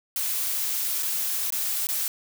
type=noise with dropouts; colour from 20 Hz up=blue; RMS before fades=-27 dBFS; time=0.16-2.08 s; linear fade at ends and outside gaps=1 ms; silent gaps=1.027-1.03 / 1.504-1.523 / 1.87-1.888 s; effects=none